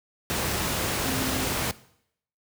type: tone in noise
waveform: sine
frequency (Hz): 261.6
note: C4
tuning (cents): 0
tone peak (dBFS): -32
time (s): 1.05-1.46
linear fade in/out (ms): 0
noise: pink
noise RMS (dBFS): -27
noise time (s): 0.3-1.71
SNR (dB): -8
effects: noise-tail reverb RT60 0.7 s tail -19 dB re dry + high-pass 60 Hz 12 dB/octave

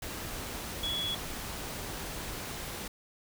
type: tone in noise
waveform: sine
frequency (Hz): 3369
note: G#7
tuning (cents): +24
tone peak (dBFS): -31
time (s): 0.83-1.15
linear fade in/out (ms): 5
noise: pink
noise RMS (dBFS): -39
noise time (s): 0.02-2.88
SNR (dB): +5
effects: none

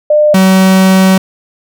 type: tone pair in turn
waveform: sine / 45% pulse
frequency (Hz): 601 / 189.3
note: D5 / F#3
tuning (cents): +40 / +40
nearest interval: octave + minor sixth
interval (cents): 2000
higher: first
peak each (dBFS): -4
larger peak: neither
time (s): 0.1-0.34 / 0.34-1.18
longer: second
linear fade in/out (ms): 5
effects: none

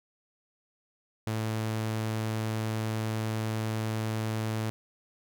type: tone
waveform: sawtooth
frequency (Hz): 110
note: A2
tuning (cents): 0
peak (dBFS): -25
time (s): 1.27-4.7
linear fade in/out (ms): 0
effects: none

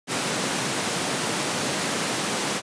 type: high-pass noise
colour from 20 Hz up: pink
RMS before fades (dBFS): -26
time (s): 0.07-2.62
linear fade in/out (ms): 50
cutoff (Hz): 150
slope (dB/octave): 24
effects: resampled to 22050 Hz

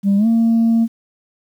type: tone with pitch glide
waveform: sine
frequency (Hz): 198.9 to 228.5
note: G3 to A#3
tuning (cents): +25 to -34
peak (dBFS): -9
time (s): 0.03-0.88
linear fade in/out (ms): 50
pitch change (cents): +241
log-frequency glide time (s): 0.17-0.27
effects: tanh soft clip ceiling -9 dBFS + 8-bit

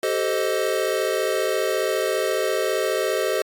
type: chord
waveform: square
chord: A half-diminished seventh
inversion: third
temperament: equal with one note detuned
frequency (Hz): 385.3 / 440 / 523.3 / 622.3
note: G4 / A4 / C5 / Eb5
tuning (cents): -30 / 0 / 0 / 0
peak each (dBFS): -27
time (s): 0.03-3.42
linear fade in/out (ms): 2
effects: AAC 64 kbps

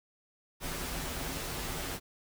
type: noise with comb filter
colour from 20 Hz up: pink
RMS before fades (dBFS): -37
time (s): 0.6-2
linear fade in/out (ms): 50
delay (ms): 9.6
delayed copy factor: -0.65
effects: none

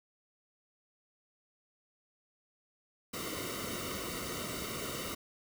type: noise with comb filter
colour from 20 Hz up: pink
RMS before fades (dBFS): -39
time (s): 3.13-5.15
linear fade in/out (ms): 10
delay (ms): 1.2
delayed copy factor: -0.85
effects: none

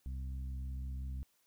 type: harmonic tone with a mistuned harmonic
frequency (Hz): 65.5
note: C2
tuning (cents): +2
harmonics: 1 / 2 / 3 / 4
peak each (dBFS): -38 / -49 / -56 / -59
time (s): 0.06-1.23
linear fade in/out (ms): 0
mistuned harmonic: 1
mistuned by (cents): +19
effects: white hiss -74 dBFS RMS until 1.46 s

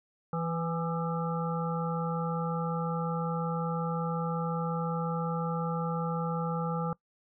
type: harmonic tone with a mistuned harmonic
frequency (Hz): 165.7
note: E3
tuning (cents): +9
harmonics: 1 / 3 / 5 / 7 / 8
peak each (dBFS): -31 / -36 / -38 / -39 / -40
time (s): 0.33-6.93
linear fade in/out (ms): 2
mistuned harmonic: 7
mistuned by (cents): +59
effects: noise-tail reverb RT60 0.1 s tail -22 dB re dry

